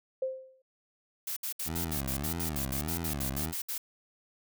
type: tone with exponential decay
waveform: sine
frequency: 523.3 Hz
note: C5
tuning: in tune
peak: -26 dBFS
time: 0.22-0.62 s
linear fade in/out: 5 ms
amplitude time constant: 85 ms
type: noise bursts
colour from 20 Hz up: blue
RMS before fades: -35 dBFS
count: 16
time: 1.27-3.78 s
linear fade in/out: 5 ms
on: 95 ms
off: 66 ms
type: tone with vibrato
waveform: 15% pulse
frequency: 74.8 Hz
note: D2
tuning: 32 cents sharp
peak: -27 dBFS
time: 1.65-3.54 s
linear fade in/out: 50 ms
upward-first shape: sine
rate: 1.7 Hz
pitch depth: 220 cents each way
effects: none